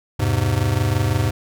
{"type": "chord", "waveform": "square", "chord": "E augmented", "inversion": "none", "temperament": "just", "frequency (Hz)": [82.41, 103.01, 128.76], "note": ["E2", "G#2", "B#2"], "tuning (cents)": [0, -14, -27], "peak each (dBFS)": [-25, -20, -23], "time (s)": [0.19, 1.31], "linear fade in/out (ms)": 10, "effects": []}